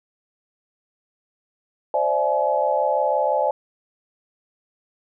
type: tone cluster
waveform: sine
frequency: 523 / 589 / 668 / 849 Hz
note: C5 / D5 / E5 / G#5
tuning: -1 / +5 / +23 / +38 cents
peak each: -24 / -22 / -26 / -22 dBFS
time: 1.94-3.51 s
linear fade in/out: 2 ms
effects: none